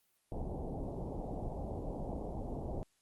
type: low-pass noise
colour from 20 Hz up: pink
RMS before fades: -40 dBFS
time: 0.32-2.83 s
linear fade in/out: 0 ms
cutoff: 830 Hz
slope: 48 dB/octave
effects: white hiss -75 dBFS RMS until 3.01 s + Opus 32 kbps